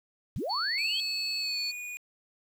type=linear sweep; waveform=sine; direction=up; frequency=71 to 3322 Hz; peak=-30 dBFS; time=0.36-1 s; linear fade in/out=0 ms
type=tone; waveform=sine; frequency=4435 Hz; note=C#8; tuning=in tune; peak=-30 dBFS; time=0.49-1.72 s; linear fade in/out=20 ms
type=tone with pitch glide; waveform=square; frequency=2581 to 2457 Hz; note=E7 to D#7; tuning=-37 to -22 cents; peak=-37 dBFS; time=0.78-1.97 s; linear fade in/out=0 ms; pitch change=-85 cents; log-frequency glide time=1.39-1.58 s
effects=low-pass 12000 Hz 12 dB/octave + 9-bit